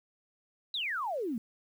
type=exponential sweep; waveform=sine; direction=down; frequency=4050 to 210.4 Hz; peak=-31 dBFS; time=0.74-1.38 s; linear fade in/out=2 ms; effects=10-bit